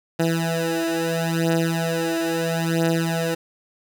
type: beating tone pair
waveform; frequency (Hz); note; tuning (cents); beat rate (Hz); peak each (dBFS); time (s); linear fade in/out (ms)
15% pulse; 164.9 / 165.65; E3 / E3; +1 / +9; 0.75; -17; 0.19-3.35; 10
effects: none